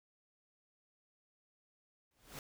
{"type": "noise with exponential growth", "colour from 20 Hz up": "pink", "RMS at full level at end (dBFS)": -44, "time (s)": [2.11, 2.39], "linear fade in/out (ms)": 1, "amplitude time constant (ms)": 60, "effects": []}